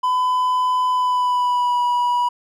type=tone with pitch glide; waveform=triangle; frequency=1006 to 974 Hz; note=B5 to B5; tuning=+32 to -24 cents; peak=-14 dBFS; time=0.03-2.29 s; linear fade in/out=10 ms; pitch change=-56 cents; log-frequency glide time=0.9-1.81 s; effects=none